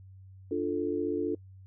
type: chord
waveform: sine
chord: D minor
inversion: none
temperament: equal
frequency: 293.7 / 349.2 / 440 Hz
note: D4 / F4 / A4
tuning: 0 / 0 / 0 cents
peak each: -32 dBFS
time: 0.51-1.35 s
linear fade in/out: 5 ms
effects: noise-tail reverb RT60 0.1 s tail -25 dB re dry + added 95 Hz sine -48 dBFS peak until 1.66 s